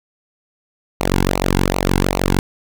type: tone with flanger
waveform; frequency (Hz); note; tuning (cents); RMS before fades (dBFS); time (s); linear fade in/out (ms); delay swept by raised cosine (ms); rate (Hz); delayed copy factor
sawtooth; 46.48; F#1; +9; -17; 1-2.39; 0; 0.58 to 1.68; 2.6; -0.85
effects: none